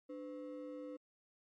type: ring-modulated tone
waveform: triangle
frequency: 400.7 Hz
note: G4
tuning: 38 cents sharp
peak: -39 dBFS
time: 0.09-0.97 s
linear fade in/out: 10 ms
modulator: 105 Hz
effects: MP3 48 kbps